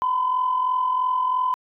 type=tone pair together; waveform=sine; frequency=973 / 1016 Hz; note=B5 / B5; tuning=-26 / +49 cents; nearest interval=minor second; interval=75 cents; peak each=-27 / -19 dBFS; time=0.02-1.54 s; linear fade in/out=0 ms; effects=tanh soft clip ceiling -13 dBFS

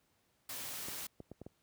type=noise; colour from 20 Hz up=white; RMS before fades=-43 dBFS; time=0.49-1.07 s; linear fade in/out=5 ms
type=clicks; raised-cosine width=2 ms; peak=-33 dBFS; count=5; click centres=0.885 / 1.203 / 1.316 / 1.416 / 1.465 s
effects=pink hiss -75 dBFS RMS until 1.62 s + high-pass 60 Hz 12 dB/octave

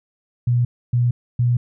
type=tone bursts; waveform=sine; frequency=121.4 Hz; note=B2; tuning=29 cents flat; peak=-14 dBFS; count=3; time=0.47-1.57 s; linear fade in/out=5 ms; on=180 ms; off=280 ms; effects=none

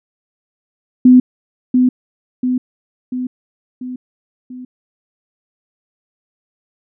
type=tone with echo; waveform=sine; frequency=252.1 Hz; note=B3; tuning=36 cents sharp; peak=-3 dBFS; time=1.05-1.2 s; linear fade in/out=5 ms; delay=690 ms; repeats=5; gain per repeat=-5 dB; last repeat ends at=4.65 s; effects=none

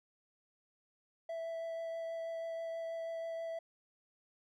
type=tone with vibrato; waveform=triangle; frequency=660 Hz; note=E5; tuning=2 cents sharp; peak=-36 dBFS; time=1.29-3.59 s; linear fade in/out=5 ms; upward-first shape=triangle; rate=6.2 Hz; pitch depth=10 cents each way; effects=none

